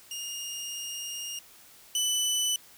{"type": "tone pair in turn", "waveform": "20% pulse", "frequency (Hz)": [2834, 2990], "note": ["F7", "F#7"], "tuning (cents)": [25, 17], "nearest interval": "minor second", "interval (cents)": 92, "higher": "second", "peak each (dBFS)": [-30, -20], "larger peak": "second", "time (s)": [[0.11, 1.39], [1.95, 2.56]], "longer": "first", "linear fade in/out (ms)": 2, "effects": ["white hiss -54 dBFS RMS until 2.77 s"]}